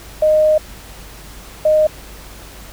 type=tone pair in turn; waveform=sine; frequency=617 / 617 Hz; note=D#5 / D#5; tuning=-15 / -15 cents; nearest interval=unison; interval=0 cents; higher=neither; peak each=-9 dBFS; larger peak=neither; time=0.22-0.58 / 1.65-1.87 s; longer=first; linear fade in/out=5 ms; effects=added 50 Hz sine -38 dBFS peak until 2.72 s + pink hiss -38 dBFS RMS until 2.72 s